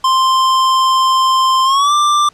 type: tone with pitch glide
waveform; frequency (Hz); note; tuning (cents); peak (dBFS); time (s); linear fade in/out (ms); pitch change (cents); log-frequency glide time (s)
square; 1046.5 to 1181.5; C6 to D6; 0 to +10; -10; 0.04-2.29; 5; +210; 1.64-1.93
effects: pink hiss -49 dBFS RMS until 2.33 s + low-pass 7000 Hz 12 dB/octave